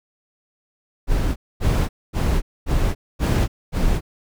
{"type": "noise bursts", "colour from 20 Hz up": "brown", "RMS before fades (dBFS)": -18, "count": 6, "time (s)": [1.07, 4.01], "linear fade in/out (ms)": 50, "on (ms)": 290, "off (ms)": 240, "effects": []}